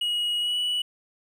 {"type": "tone with pitch glide", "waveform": "triangle", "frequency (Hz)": [2900, 2946], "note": ["F#7", "F#7"], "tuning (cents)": [-35, -8], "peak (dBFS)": -22, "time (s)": [0.01, 0.82], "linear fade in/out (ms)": 5, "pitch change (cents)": 27, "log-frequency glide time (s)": [0.4, 0.57], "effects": []}